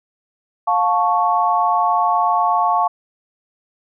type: chord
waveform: sine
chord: F augmented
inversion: none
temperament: equal with one note detuned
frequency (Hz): 707.8 / 880 / 1108.7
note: F5 / A5 / C#6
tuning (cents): +23 / 0 / 0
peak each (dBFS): -18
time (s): 0.67-2.88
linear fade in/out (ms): 10
effects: none